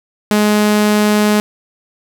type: tone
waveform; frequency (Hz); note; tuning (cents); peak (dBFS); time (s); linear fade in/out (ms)
sawtooth; 210; G#3; +19; -6; 0.31-1.4; 0
effects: 7-bit